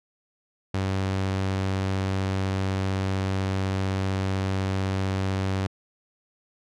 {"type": "tone", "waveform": "sawtooth", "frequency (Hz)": 95.8, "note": "G2", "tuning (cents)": -39, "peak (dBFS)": -20, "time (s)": [0.74, 5.67], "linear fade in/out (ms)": 5, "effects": ["low-pass 6000 Hz 12 dB/octave"]}